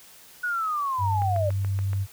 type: linear sweep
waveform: sine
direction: down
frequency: 1480 to 570 Hz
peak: -24 dBFS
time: 0.43-1.5 s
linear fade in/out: 10 ms
type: tone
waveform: sine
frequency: 98 Hz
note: G2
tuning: in tune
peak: -23 dBFS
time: 0.98-2.07 s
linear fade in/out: 50 ms
type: click train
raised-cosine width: 0.5 ms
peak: -24 dBFS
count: 6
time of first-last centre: 1.22-1.932 s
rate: 7.02 Hz
effects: white hiss -50 dBFS RMS until 2.12 s